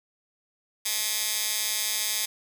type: tone with high-pass filter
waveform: 15% pulse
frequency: 213.7 Hz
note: G#3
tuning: 50 cents sharp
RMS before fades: -28 dBFS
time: 0.85-2.26 s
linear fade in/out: 10 ms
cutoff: 4400 Hz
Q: 0.62
effects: none